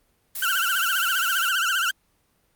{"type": "noise", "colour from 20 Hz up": "blue", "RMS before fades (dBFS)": -31, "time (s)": [0.35, 1.49], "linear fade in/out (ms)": 5}
{"type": "tone with vibrato", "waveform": "30% pulse", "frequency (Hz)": 1452, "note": "F#6", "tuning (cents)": -33, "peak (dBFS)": -18, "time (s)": [0.42, 1.91], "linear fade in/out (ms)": 5, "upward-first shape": "triangle", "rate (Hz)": 15, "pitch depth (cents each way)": 170}
{"effects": ["pink hiss -66 dBFS RMS until 2.55 s", "Opus 32 kbps"]}